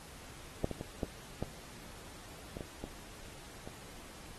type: clicks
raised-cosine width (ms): 2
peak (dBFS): -17 / -24 / -26 / -20 / -19 / -28 / -28 / -26 / -30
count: 9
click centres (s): 0.644 / 0.713 / 0.811 / 1.032 / 1.426 / 2.569 / 2.608 / 2.84 / 3.675
effects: pink hiss -52 dBFS RMS until 4.38 s + AAC 32 kbps